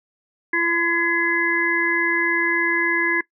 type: harmonic tone with a mistuned harmonic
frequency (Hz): 340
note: F4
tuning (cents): -46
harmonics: 1 / 3 / 5 / 6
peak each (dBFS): -25 / -29 / -20 / -21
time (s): 0.53-3.21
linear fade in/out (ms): 5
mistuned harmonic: 5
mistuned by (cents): -17
effects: noise-tail reverb RT60 0.1 s tail -20 dB re dry